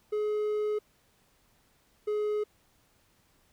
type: tone pair in turn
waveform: triangle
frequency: 422.6 / 421.1 Hz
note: G#4 / G#4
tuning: +30 / +24 cents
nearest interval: unison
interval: 6 cents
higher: first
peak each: -25 dBFS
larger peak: neither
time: 0.12-0.79 / 2.07-2.44 s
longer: first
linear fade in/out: 10 ms
effects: pink hiss -67 dBFS RMS until 3.52 s